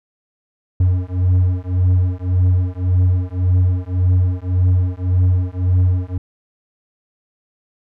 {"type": "beating tone pair", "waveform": "triangle", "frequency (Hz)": [90.2, 92], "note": ["F#2", "F#2"], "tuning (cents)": [-44, -9], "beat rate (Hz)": 1.8, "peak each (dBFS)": -14, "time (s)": [0.8, 6.18], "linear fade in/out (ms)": 5, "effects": []}